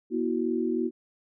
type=tone cluster; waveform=sine; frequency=241.3 / 326.2 / 369.5 Hz; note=B3 / E4 / F#4; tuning=-40 / -18 / -2 cents; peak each=-29 dBFS; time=0.1-0.91 s; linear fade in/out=50 ms; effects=none